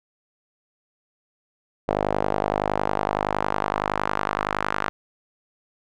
sawtooth tone with band-pass filter sweep, 50.8 Hz, G#1, 38 cents flat, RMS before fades -25 dBFS, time 1.88-4.89 s, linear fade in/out 0 ms, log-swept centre 630 to 1300 Hz, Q 1.7, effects none

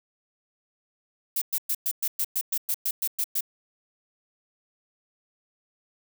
violet noise bursts, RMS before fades -26 dBFS, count 13, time 1.36-3.408 s, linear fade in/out 5 ms, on 56 ms, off 110 ms, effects none

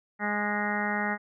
harmonic tone with a mistuned harmonic, 207.7 Hz, G#3, in tune, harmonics 1 / 2 / 3 / 4 / 5 / 6 / 7 / 8 / 9 / 10, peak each -32 / -39 / -38 / -33 / -43 / -38 / -35 / -40 / -32 / -40 dBFS, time 0.19-1.18 s, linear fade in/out 50 ms, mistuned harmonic 6, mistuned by -16 cents, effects none

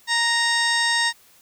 harmonic tone with a mistuned harmonic, 932.3 Hz, A#5, in tune, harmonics 1 / 2 / 3 / 4 / 5 / 6 / 7 / 8 / 9, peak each -26 / -21 / -34 / -25 / -31 / -28 / -35 / -39 / -31 dBFS, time 0.07-1.13 s, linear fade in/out 50 ms, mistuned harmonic 6, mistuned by -53 cents, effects white hiss -54 dBFS RMS until 1.41 s

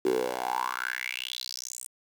10% pulse tone with high-pass filter sweep, 62.4 Hz, B1, 19 cents sharp, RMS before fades -32 dBFS, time 0.05-1.87 s, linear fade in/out 5 ms, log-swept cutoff 360 to 8900 Hz, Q 7.1, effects 8-bit

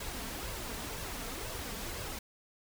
pink noise with flanger, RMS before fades -40 dBFS, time 0-2.19 s, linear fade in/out 5 ms, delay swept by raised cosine 1.8 to 4.5 ms, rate 2 Hz, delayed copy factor +0.5, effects none

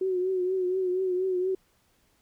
sine tone with vibrato, 370 Hz, F#4, in tune, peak -24 dBFS, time 0.01-1.55 s, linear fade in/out 5 ms, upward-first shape triangle, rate 4.2 Hz, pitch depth 59 cents each way, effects pink hiss -67 dBFS RMS until 2.21 s

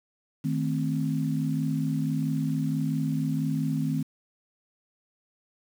sine chord, A diminished, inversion second, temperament equal, 155.56 / 220 / 261.6 Hz, Eb3 / A3 / C4, 0 / 0 / 0 cents, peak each -27 / -32 / -29 dBFS, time 0.44-4.03 s, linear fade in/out 10 ms, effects 8-bit

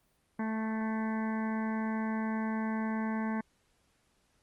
harmonic tone with a mistuned harmonic, 220 Hz, A3, in tune, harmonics 1 / 2 / 3 / 4 / 5 / 7 / 8 / 9 / 10, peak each -31 / -45 / -45 / -41 / -45 / -46 / -47 / -49 / -57 dBFS, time 0.39-3.41 s, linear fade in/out 5 ms, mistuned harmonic 9, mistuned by +18 cents, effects pink hiss -72 dBFS RMS until 4.42 s + Opus 32 kbps

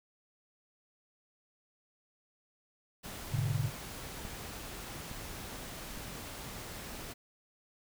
pink noise, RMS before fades -44 dBFS, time 3.03-7.14 s, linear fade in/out 20 ms
sine chord, G# diminished, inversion none, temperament equal, 103.83 / 123.47 / 146.83 Hz, G#2 / B2 / D3, 0 / 0 / 0 cents, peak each -34 dBFS, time 3.3-3.71 s, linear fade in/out 50 ms
click train, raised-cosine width 5 ms, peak -31 dBFS, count 4, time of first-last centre 3.39-5.976 s, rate 1.16 Hz
effects none

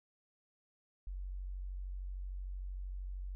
sine tone, 46.56 Hz, F#1, 12 cents sharp, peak -39 dBFS, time 1.07-3.35 s, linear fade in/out 0 ms, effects none

